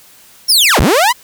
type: linear two-way sweep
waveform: sawtooth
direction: down then up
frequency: 5640 to 30.19 to 1046 Hz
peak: -4 dBFS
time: 0.48-1.13 s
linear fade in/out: 20 ms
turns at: 0.8 s
effects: white hiss -43 dBFS RMS until 1.23 s